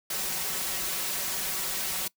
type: noise with comb filter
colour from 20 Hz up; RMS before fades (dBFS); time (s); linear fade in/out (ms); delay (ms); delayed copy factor
white; -31; 0.1-2.08; 5; 5.3; +0.75
effects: noise-tail reverb RT60 0.1 s tail -22 dB re dry